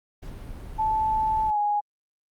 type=noise; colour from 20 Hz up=brown; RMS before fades=-37 dBFS; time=0.22-1.51 s; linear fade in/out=10 ms
type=tone with pitch glide; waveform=sine; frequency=873 to 828.8 Hz; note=A5 to G#5; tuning=-14 to -4 cents; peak=-21 dBFS; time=0.78-1.81 s; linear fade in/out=20 ms; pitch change=-90 cents; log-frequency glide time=1.45-1.58 s
effects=Opus 48 kbps